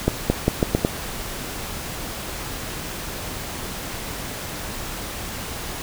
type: accelerating click train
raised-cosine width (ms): 2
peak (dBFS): -3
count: 6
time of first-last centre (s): 0.08-0.849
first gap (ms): 220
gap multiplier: 0.82
effects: pink hiss -31 dBFS RMS until 5.82 s